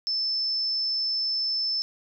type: tone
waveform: sine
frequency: 5274 Hz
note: E8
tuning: in tune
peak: -24 dBFS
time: 0.07-1.82 s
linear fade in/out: 0 ms
effects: none